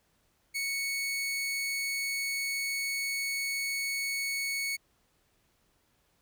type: tone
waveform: sawtooth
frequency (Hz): 2217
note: C#7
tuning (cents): 0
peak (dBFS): -27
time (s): 0.54-4.77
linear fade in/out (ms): 20
effects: pink hiss -71 dBFS RMS until 6.21 s